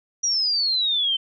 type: exponential sweep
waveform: sine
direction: down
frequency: 5820 to 3068 Hz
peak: -19 dBFS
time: 0.23-1.17 s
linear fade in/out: 10 ms
effects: none